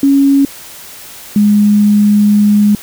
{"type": "tone pair in turn", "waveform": "sine", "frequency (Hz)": [277.2, 207.3], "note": ["C#4", "G#3"], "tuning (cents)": [0, -3], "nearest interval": "perfect fourth", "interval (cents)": 503, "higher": "first", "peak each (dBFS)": -5, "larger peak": "neither", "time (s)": [[0.03, 0.45], [1.36, 2.75]], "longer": "second", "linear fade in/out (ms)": 2, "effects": ["white hiss -32 dBFS RMS until 2.82 s"]}